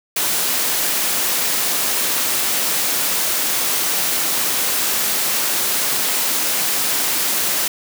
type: high-pass noise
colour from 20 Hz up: white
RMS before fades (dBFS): -19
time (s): 0.16-7.68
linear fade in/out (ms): 5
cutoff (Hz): 180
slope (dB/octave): 12
effects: none